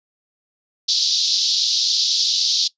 pink band-pass noise, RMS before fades -19 dBFS, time 0.88-2.68 s, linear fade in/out 10 ms, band 3700 to 5600 Hz, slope 48 dB/octave, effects noise-tail reverb RT60 0.1 s tail -19 dB re dry + resampled to 16000 Hz

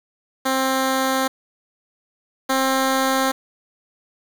10% pulse tone pair in turn, 264.1 / 265.2 Hz, C4 / C4, +16 / +23 cents, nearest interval unison, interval 7 cents, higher second, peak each -10 / -9 dBFS, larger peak second, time 0.45-1.28 / 2.49-3.32 s, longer neither, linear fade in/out 10 ms, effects 7-bit

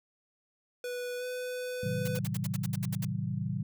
square tone with pitch glide, 492.2 to 499.9 Hz, B4 to B4, -6 to +21 cents, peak -35 dBFS, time 0.84-2.19 s, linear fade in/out 2 ms, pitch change +27 cents, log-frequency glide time 1.18-1.24 s
sine chord, A diminished seventh, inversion none, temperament just, 110 / 132 / 158.4 / 190.08 Hz, A2 / C3 / Eb3 / Gb3, 0 / +16 / +31 / +47 cents, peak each -36 dBFS, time 1.83-3.63 s, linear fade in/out 5 ms
white noise bursts, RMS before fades -40 dBFS, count 11, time 2.05-3.05 s, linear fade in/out 5 ms, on 30 ms, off 67 ms
effects none

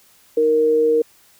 sine tone pair together, 312 / 466.2 Hz, D#4 / A#4, +5 / 0 cents, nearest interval perfect fifth, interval 695 cents, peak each -24 / -13 dBFS, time 0.37-1.02 s, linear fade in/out 5 ms, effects white hiss -53 dBFS RMS until 1.39 s

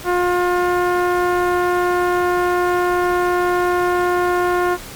sawtooth tone with low-pass filter, 356 Hz, F4, 33 cents sharp, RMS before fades -17 dBFS, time 0.04-4.78 s, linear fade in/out 50 ms, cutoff 1400 Hz, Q 1.8, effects pink hiss -34 dBFS RMS until 4.95 s + MP3 96 kbps

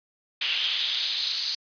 brown noise with high-pass filter sweep, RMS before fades -27 dBFS, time 0.41-1.55 s, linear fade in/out 5 ms, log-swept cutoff 2900 to 4500 Hz, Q 4.3, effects resampled to 11025 Hz

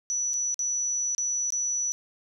sine tone with dropouts, 5920 Hz, F#8, in tune, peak -25 dBFS, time 0.1-1.92 s, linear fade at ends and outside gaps 0 ms, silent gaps 0.334-0.339 / 0.543-0.592 / 1.149-1.181 / 1.504-1.523 s, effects none

